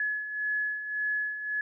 sine beating tone pair, 1700 / 1701.8 Hz, G#6 / G#6, +40 / +42 cents, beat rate 1.8 Hz, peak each -36 / -29 dBFS, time 0-1.61 s, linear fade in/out 2 ms, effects none

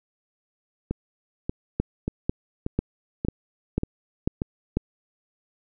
two click trains, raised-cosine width 3 ms, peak -13 / -9 dBFS, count 7 / 7, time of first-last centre 0.91-4.419 / 1.8-4.77 s, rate 1.71 / 2.02 Hz, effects none

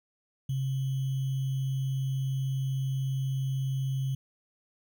sine tone with sample-and-hold, 133.6 Hz, C3, 36 cents sharp, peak -27 dBFS, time 0.49-4.15 s, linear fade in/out 5 ms, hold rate 3150 Hz, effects none

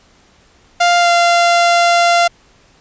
sawtooth tone with pitch glide, 698.5 to 690.9 Hz, F5 to F5, 0 to -19 cents, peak -5 dBFS, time 0.8-2.28 s, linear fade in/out 10 ms, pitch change -19 cents, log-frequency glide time 0.99-1.09 s, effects pink hiss -50 dBFS RMS until 2.8 s + resampled to 16000 Hz

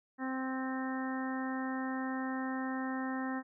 harmonic tone, 261.6 Hz, C4, in tune, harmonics 1 / 2 / 3 / 4 / 5 / 6 / 7, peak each -35 / -46 / -43 / -45 / -47 / -48 / -44 dBFS, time 0.18-3.43 s, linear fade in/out 50 ms, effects none

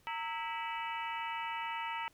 harmonic tone with a mistuned harmonic, 327.1 Hz, E4, 13 cents flat, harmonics 3 / 4 / 5 / 6 / 7 / 8 / 9, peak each -38 / -44 / -53 / -45 / -46 / -47 / -48 dBFS, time 0.07-2.08 s, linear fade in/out 0 ms, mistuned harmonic 3, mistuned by -110 cents, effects pink hiss -68 dBFS RMS until 2.13 s

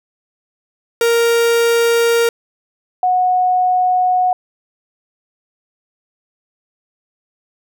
45% pulse / sine tone pair in turn, 466.2 / 732.4 Hz, A#4 / F#5, 0 / -18 cents, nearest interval minor sixth, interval 782 cents, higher second, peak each -11 dBFS, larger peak neither, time 1.01-2.29 / 3.03-4.33 s, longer second, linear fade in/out 2 ms, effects none

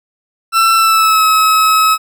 40% pulse tone with pitch glide, 1339 to 1285.2 Hz, E6 to E6, +27 to -44 cents, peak -7 dBFS, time 0.52-1.98 s, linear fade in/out 50 ms, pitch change -71 cents, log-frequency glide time 0.75-1.24 s, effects none

